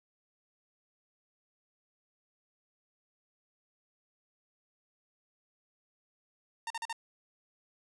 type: tone bursts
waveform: sawtooth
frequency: 915 Hz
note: A#5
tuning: 32 cents flat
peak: -31 dBFS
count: 4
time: 6.67-6.928 s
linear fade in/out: 2 ms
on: 33 ms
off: 42 ms
effects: resampled to 24000 Hz + 12-bit